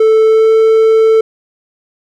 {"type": "tone with pitch glide", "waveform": "triangle", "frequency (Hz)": [440, 443.6], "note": ["A4", "A4"], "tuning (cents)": [0, 14], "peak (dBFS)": -3, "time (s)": [0, 1.21], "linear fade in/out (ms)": 5, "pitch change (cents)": 14, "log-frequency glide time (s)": [0.25, 0.52], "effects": []}